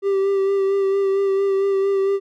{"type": "tone with vibrato", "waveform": "triangle", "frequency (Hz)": 392, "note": "G4", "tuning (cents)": 0, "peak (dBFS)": -14, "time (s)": [0.02, 2.2], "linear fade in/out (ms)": 50, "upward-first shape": "sine", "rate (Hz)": 4.4, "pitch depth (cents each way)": 22, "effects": []}